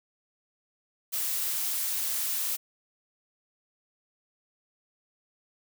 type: noise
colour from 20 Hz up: blue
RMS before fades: -30 dBFS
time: 1.12-2.57 s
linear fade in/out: 20 ms
effects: none